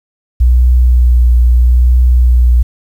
sine tone with vibrato, 61 Hz, B1, 21 cents flat, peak -4 dBFS, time 0.4-2.63 s, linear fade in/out 10 ms, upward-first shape triangle, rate 0.78 Hz, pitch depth 30 cents each way, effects 7-bit

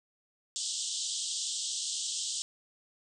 white band-pass noise, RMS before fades -35 dBFS, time 0.56-2.42 s, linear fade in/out 0 ms, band 3000 to 8500 Hz, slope 96 dB/octave, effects none

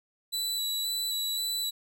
sawtooth tone with vibrato, 3951 Hz, B7, in tune, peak -26 dBFS, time 0.32-1.71 s, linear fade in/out 20 ms, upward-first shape square, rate 1.9 Hz, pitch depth 11 cents each way, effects none

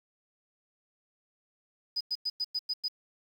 sine tone bursts, 4978 Hz, D#8, in tune, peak -28 dBFS, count 7, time 1.96-2.884 s, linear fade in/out 10 ms, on 48 ms, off 98 ms, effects 9-bit

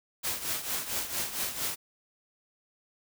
white noise with tremolo, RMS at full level -30 dBFS, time 0.23-1.76 s, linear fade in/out 20 ms, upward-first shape triangle, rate 4.4 Hz, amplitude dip 75%, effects none

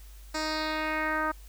10% pulse tone with low-pass filter sweep, 311.1 Hz, D#4, in tune, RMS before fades -30 dBFS, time 0.34-1.32 s, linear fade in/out 10 ms, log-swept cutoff 6600 to 1300 Hz, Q 2.5, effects added 50 Hz sine -45 dBFS peak until 1.48 s + white hiss -57 dBFS RMS until 1.48 s

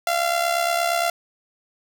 sawtooth tone with amplitude modulation, 687 Hz, F5, 29 cents flat, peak -13 dBFS, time 0.07-1.1 s, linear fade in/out 2 ms, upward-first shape sine, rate 68.6 Hz, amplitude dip 60%, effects none

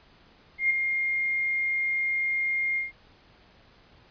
sine tone with ADSR envelope, 2124 Hz, C7, 25 cents sharp, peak -18 dBFS, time 0.58-2.92 s, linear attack 120 ms, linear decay 12 ms, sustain -6 dB, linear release 150 ms, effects pink hiss -57 dBFS RMS until 4.1 s + resampled to 11025 Hz

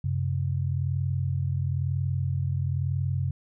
sine tone pair together, 93.59 / 134.6 Hz, F#2 / C3, +20 / +49 cents, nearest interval tritone, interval 629 cents, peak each -27 dBFS, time 0.04-3.31 s, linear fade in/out 5 ms, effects none

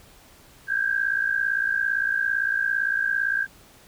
sine tone pair together, 1568 / 1625.7 Hz, G6 / G#6, 0 / -37 cents, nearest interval minor second, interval 63 cents, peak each -24 / -24 dBFS, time 0.67-3.47 s, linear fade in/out 50 ms, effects pink hiss -52 dBFS RMS until 3.87 s

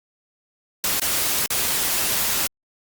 white noise with dropouts, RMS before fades -22 dBFS, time 0.84-2.47 s, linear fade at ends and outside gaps 1 ms, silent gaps 0.998-1.018 / 1.461-1.504 s, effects Opus 48 kbps

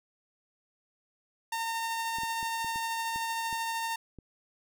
sawtooth tone with tremolo, 912 Hz, A#5, 38 cents flat, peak -26 dBFS, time 1.52-3.96 s, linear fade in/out 5 ms, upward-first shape triangle, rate 13 Hz, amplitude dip 25%
clicks, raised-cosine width 3 ms, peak -33 dBFS, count 8, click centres 2.185 / 2.234 / 2.429 / 2.646 / 2.759 / 3.16 / 3.528 / 4.187 s
effects none

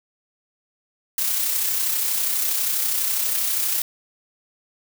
blue noise with amplitude modulation, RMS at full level -21 dBFS, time 1.18-3.82 s, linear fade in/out 2 ms, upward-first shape sine, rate 32.3 Hz, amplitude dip 35%, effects none

